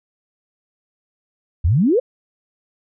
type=exponential sweep; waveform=sine; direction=up; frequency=71 to 549 Hz; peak=-12 dBFS; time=1.64-2 s; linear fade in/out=10 ms; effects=none